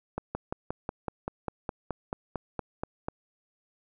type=slowing click train; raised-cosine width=1 ms; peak=-17 dBFS; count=15; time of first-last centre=0.18-3.085 s; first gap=170 ms; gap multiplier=1.03; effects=none